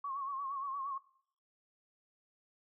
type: tone with vibrato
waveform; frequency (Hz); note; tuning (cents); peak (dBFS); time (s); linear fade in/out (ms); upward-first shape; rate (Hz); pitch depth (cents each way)
sine; 1100; C#6; -14; -36; 0.04-0.98; 5; sine; 8.6; 68
effects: noise-tail reverb RT60 0.6 s tail -19 dB re dry